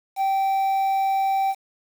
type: tone with quantisation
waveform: triangle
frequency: 777 Hz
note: G5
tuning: 16 cents flat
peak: -17 dBFS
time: 0.16-1.55 s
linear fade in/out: 50 ms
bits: 7
effects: none